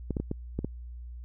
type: clicks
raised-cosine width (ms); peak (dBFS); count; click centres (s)
3; -17; 6; 0.107 / 0.168 / 0.2 / 0.314 / 0.59 / 0.646
effects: added 60 Hz sine -39 dBFS peak until 1.24 s